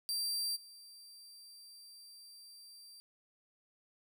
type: tone with level steps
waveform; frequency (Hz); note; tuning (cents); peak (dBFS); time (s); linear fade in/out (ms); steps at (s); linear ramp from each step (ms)
sawtooth; 4704; D8; +2; -31 / -50; 0.09-3; 0; 0.55; 20
effects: 12-bit